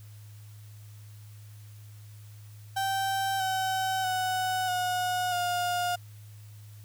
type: tone with pitch steps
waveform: 35% pulse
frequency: 778 / 760.7 / 743.7 / 727.2 / 711 Hz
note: G5 / F#5 / F#5 / F#5 / F5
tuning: -13 / +48 / +9 / -30 / +31 cents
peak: -25 dBFS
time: 2.76-5.96 s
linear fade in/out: 10 ms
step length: 640 ms
effects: added 105 Hz sine -45 dBFS peak until 6.84 s + white hiss -59 dBFS RMS until 6.84 s